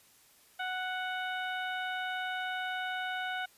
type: harmonic tone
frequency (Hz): 740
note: F#5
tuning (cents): 0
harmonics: 1 / 2 / 3 / 4 / 5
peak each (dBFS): -37 / -36 / -44 / -44 / -47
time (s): 0.59-3.46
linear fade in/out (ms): 10
effects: white hiss -62 dBFS RMS until 3.57 s + resampled to 32000 Hz